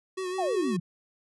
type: tone with vibrato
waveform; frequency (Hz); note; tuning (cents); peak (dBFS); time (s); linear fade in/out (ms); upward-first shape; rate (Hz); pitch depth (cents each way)
square; 370; F#4; 0; -31; 0.17-0.77; 10; sine; 6.4; 42
type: exponential sweep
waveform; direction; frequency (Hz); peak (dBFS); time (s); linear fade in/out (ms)
sine; down; 822 to 159.6; -26; 0.38-0.8; 10
effects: resampled to 24000 Hz